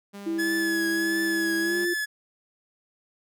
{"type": "tone", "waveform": "sawtooth", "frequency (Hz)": 200.8, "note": "G3", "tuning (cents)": 42, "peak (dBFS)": -34, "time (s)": [0.13, 1.86], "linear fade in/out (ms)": 20}
{"type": "tone with pitch glide", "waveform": "sine", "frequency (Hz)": [329.6, 349.2], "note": ["E4", "F4"], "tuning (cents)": [0, 0], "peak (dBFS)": -25, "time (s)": [0.26, 1.94], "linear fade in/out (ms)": 10, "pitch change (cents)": 100, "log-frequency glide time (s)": [1.62, 1.76]}
{"type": "tone with vibrato", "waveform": "45% pulse", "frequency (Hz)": 1700, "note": "G#6", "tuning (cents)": 40, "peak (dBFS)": -26, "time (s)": [0.38, 2.06], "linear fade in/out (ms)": 20, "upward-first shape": "triangle", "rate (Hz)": 1.5, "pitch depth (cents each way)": 50}
{"effects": []}